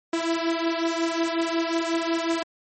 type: beating tone pair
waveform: sawtooth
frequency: 329.6 / 335.1 Hz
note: E4 / E4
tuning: 0 / +29 cents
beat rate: 5.5 Hz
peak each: -21 / -23 dBFS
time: 0.13-2.43 s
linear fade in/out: 5 ms
effects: MP3 32 kbps